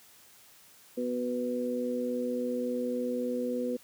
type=harmonic tone; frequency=123.47 Hz; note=B2; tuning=in tune; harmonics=2 / 3 / 4; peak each=-32 / -39 / -32 dBFS; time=0.97-3.77 s; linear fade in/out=10 ms; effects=white hiss -57 dBFS RMS until 3.83 s + high-pass 60 Hz 12 dB/octave